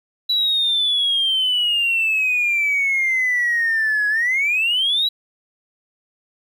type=exponential two-way sweep; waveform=triangle; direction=down then up; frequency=3951 to 1670 to 3951 Hz; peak=-13 dBFS; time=0.29-5.09 s; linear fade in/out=10 ms; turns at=4.08 s; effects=tanh soft clip ceiling -13 dBFS + 9-bit